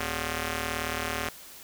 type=ring-modulated tone; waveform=5% pulse; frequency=161.8 Hz; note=E3; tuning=32 cents flat; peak=-15 dBFS; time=0-1.29 s; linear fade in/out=2 ms; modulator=909 Hz; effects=white hiss -47 dBFS RMS until 1.63 s